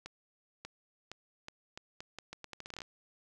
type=accelerating click train; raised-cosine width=0.2 ms; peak=-26 dBFS; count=18; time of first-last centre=0.06-2.818 s; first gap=590 ms; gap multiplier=0.79; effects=none